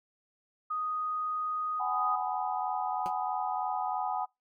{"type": "tone", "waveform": "sine", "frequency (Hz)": 1244.5, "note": "D#6", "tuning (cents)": 0, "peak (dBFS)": -30, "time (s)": [0.7, 2.16], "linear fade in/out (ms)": 10}
{"type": "chord", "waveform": "sine", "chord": "G# minor seventh", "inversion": "third", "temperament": "just", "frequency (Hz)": [747.5, 830.6, 996.7, 1245.9], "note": ["F#5", "G#5", "B5", "D#6"], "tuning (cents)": [17, 0, 16, 2], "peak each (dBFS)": [-33, -34, -38, -38], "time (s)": [1.79, 4.26], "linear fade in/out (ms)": 20}
{"type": "tone with exponential decay", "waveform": "10% pulse", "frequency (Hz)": 183.2, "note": "F#3", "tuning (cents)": -17, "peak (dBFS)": -28, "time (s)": [3.06, 3.14], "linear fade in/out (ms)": 0, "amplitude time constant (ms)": 17}
{"effects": ["noise-tail reverb RT60 0.2 s tail -26 dB re dry"]}